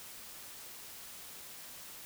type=silence; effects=white hiss -49 dBFS RMS until 2.05 s